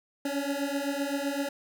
25% pulse beating tone pair, 277.2 / 285 Hz, C#4 / C#4, 0 / +48 cents, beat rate 7.8 Hz, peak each -28 dBFS, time 0.25-1.49 s, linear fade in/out 5 ms, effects none

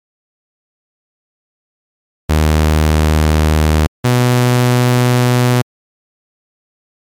sawtooth tone pair in turn, 77.4 / 123.65 Hz, D#2 / B2, -9 / +3 cents, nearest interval minor sixth, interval 812 cents, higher second, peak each -5 dBFS, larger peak neither, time 2.29-3.87 / 4.04-5.62 s, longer neither, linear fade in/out 10 ms, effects MP3 96 kbps

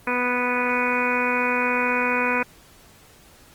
harmonic tone, 246.9 Hz, B3, in tune, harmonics 1 / 2 / 3 / 4 / 5 / 6 / 7 / 8 / 9 / 10, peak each -28 / -27 / -36 / -26 / -33 / -27 / -36 / -33 / -30 / -26 dBFS, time 0.07-2.43 s, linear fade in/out 5 ms, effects pink hiss -51 dBFS RMS until 3.54 s + Opus 24 kbps

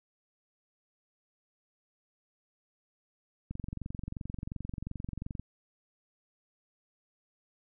click train, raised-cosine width 5 ms, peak -25 dBFS, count 44, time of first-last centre 3.51-5.396 s, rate 22.8 Hz, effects none

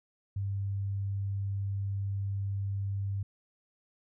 sine tone, 98.9 Hz, G2, 16 cents sharp, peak -30 dBFS, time 0.36-3.23 s, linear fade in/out 5 ms, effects none

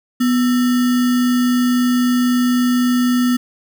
sine tone with sample-and-hold, 246.9 Hz, B3, in tune, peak -12 dBFS, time 0.2-3.37 s, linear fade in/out 10 ms, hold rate 1575 Hz, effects none

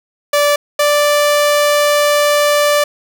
sawtooth tone pair in turn, 582 / 586.7 Hz, D5 / D5, -16 / -2 cents, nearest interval unison, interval 14 cents, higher second, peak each -6 dBFS, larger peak neither, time 0.33-0.56 / 0.79-2.84 s, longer second, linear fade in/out 5 ms, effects none

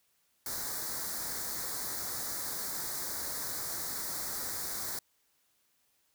white band-stop noise, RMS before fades -37 dBFS, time 0.46-4.99 s, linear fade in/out 2 ms, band 2000 to 4000 Hz, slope 48 dB/octave, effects white hiss -73 dBFS RMS until 6.14 s

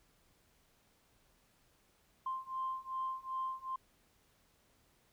sine beating tone pair, 1046.5 / 1049.1 Hz, C6 / C6, 0 / +4 cents, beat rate 2.6 Hz, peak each -40 / -39 dBFS, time 2.26-3.76 s, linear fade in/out 5 ms, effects tanh soft clip ceiling -29 dBFS + pink hiss -71 dBFS RMS until 5.12 s

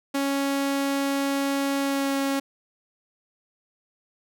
sawtooth tone with pitch glide, 277.2 to 274.8 Hz, C#4 to C#4, 0 to -15 cents, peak -19 dBFS, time 0.14-2.4 s, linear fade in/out 10 ms, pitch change -15 cents, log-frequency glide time 1.79-2.17 s, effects none

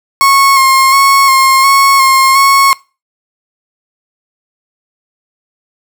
35% pulse tone with vibrato, 1084 Hz, C#6, 39 cents flat, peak -3 dBFS, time 0.21-2.73 s, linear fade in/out 0 ms, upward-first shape square, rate 1.4 Hz, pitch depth 25 cents each way, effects noise-tail reverb RT60 0.3 s tail -23 dB re dry

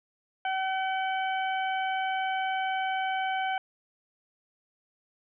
harmonic tone, 761 Hz, F#5, 48 cents sharp, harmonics 1 / 2 / 3 / 4, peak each -28 / -34 / -38 / -40 dBFS, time 0.45-3.58 s, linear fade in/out 2 ms, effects none

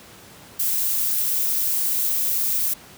violet noise, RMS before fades -22 dBFS, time 0.59-2.74 s, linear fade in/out 10 ms, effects pink hiss -45 dBFS RMS until 2.97 s + high-pass 80 Hz 12 dB/octave

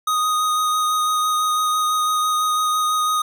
square tone with vibrato, 1244.5 Hz, D#6, in tune, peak -18 dBFS, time 0.07-3.22 s, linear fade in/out 5 ms, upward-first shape sine, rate 6 Hz, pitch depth 11 cents each way, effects none

